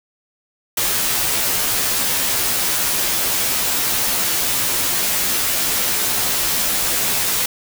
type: noise with comb filter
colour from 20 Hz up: white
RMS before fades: -19 dBFS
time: 0.77-7.46 s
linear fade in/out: 5 ms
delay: 13 ms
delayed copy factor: -0.85
effects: none